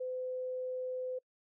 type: tone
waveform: sine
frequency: 509 Hz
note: C5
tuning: 48 cents flat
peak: -35 dBFS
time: 0-1.19 s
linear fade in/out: 10 ms
effects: noise-tail reverb RT60 0.1 s tail -26 dB re dry